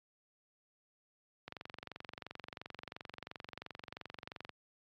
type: click train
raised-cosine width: 0.3 ms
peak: -28 dBFS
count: 70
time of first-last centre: 1.48-4.493 s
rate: 22.9 Hz
effects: high-pass 80 Hz 12 dB/octave + AAC 64 kbps